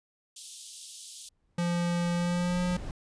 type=high-pass noise; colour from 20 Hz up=white; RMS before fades=-42 dBFS; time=0.36-1.29 s; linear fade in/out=5 ms; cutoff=3100 Hz; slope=48 dB/octave
type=noise with exponential growth; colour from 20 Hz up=brown; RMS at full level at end=-35 dBFS; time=1.25-2.91 s; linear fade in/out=1 ms; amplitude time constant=360 ms
type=tone with pitch glide; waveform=square; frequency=173.3 to 179 Hz; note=F3 to F3; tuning=-13 to +43 cents; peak=-27 dBFS; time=1.58-2.77 s; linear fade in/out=5 ms; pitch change=+56 cents; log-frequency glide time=2.14-2.63 s
effects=resampled to 22050 Hz